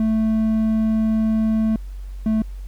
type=tone pair in turn; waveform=triangle; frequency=220 / 218.7 Hz; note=A3 / A3; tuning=0 / -10 cents; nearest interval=unison; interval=10 cents; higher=first; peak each=-14 dBFS; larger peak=neither; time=0-1.76 / 2.26-2.42 s; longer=first; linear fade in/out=2 ms; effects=added 47 Hz sine -29 dBFS peak until 2.67 s + pink hiss -55 dBFS RMS until 2.67 s